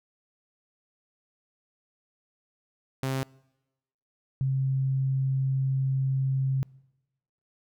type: tone pair in turn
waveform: sawtooth / sine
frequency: 133.1 / 133.63 Hz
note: C3 / C3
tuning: +30 / +37 cents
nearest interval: unison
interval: 7 cents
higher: second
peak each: -23 dBFS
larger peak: neither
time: 3.03-3.23 / 4.41-6.63 s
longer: second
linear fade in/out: 0 ms
effects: noise-tail reverb RT60 1.0 s tail -25 dB re dry